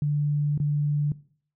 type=tone with dropouts; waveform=sine; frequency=146.83 Hz; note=D3; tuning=in tune; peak=-21 dBFS; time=0.02-1.12 s; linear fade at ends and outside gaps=2 ms; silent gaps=0.577-0.6 s; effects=noise-tail reverb RT60 0.5 s tail -19 dB re dry